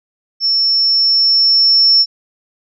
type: tone with level ramp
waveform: sine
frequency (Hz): 5400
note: E8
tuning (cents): +41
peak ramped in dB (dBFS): -11 to -6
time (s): 0.4-2.06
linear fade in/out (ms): 50
effects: none